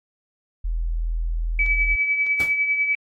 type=tone; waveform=sine; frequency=41.2 Hz; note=E1; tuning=in tune; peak=-21 dBFS; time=0.64-1.96 s; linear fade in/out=10 ms
type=tone with tremolo; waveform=sine; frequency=2292 Hz; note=D7; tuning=43 cents flat; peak=-16 dBFS; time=1.59-2.95 s; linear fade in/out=2 ms; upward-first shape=triangle; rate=10 Hz; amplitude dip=55%
type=clicks; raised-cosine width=0.2 ms; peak=-26 dBFS; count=2; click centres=1.663 / 2.266 s
type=noise with exponential decay; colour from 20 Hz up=pink; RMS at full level=-29 dBFS; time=2.4-2.58 s; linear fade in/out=2 ms; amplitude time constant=39 ms
effects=AAC 48 kbps